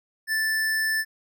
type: tone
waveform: square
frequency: 1760 Hz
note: A6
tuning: in tune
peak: -23 dBFS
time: 0.27-1.05 s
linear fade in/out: 50 ms
effects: none